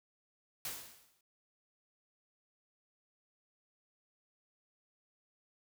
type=noise with exponential decay; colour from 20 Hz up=white; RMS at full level=-38 dBFS; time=0.65-1.21 s; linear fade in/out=2 ms; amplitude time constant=120 ms; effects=none